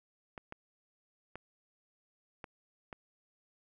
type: clicks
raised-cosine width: 0.5 ms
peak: -28 dBFS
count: 5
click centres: 0.378 / 0.524 / 1.356 / 2.442 / 2.928 s
effects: none